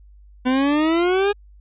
40% pulse exponential sweep, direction up, 250 to 415.3 Hz, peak -15 dBFS, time 0.45-1.33 s, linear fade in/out 20 ms, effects added 50 Hz sine -44 dBFS peak until 1.6 s + resampled to 8000 Hz

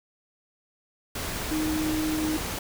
sine tone in noise, 310.9 Hz, D#4, 1 cent flat, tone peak -25 dBFS, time 1.51-2.37 s, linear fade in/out 5 ms, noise pink, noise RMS -32 dBFS, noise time 1.15-2.59 s, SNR +4 dB, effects none

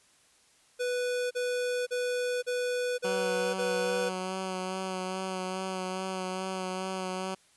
square tone bursts, 493.9 Hz, B4, in tune, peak -29 dBFS, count 6, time 0.79-4.1 s, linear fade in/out 20 ms, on 520 ms, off 38 ms
10% pulse tone with vibrato, 187.1 Hz, F#3, 20 cents sharp, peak -24 dBFS, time 3.04-7.35 s, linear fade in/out 10 ms, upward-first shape sine, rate 2.4 Hz, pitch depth 20 cents each way
effects white hiss -63 dBFS RMS until 7.56 s + resampled to 24000 Hz

